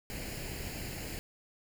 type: noise with comb filter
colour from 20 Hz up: pink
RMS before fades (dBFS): -40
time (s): 0.1-1.19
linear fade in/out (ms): 0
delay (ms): 0.42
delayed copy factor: +0.65
effects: none